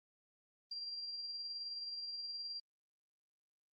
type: tone with tremolo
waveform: sine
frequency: 4746 Hz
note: D8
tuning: 17 cents sharp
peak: -40 dBFS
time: 0.71-2.6 s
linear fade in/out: 5 ms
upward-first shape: sine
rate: 19 Hz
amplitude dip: 35%
effects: Opus 24 kbps